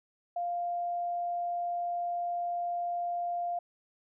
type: tone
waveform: sine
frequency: 698.5 Hz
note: F5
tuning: in tune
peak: -30 dBFS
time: 0.36-3.59 s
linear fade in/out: 5 ms
effects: none